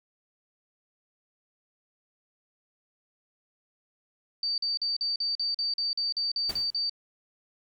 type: tone bursts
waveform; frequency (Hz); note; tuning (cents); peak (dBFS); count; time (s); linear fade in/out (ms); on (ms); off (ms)
sine; 4615; D8; -31; -26; 13; 4.43-6.896; 2; 150; 43
type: noise with exponential decay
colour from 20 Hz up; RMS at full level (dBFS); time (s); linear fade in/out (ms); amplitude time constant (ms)
pink; -36; 6.49-6.78; 5; 61
effects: none